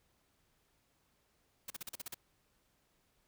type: noise bursts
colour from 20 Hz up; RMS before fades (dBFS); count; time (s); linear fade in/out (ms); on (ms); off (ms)
white; -43; 8; 1.68-2.144; 5; 23; 40
effects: pink hiss -75 dBFS RMS until 3.27 s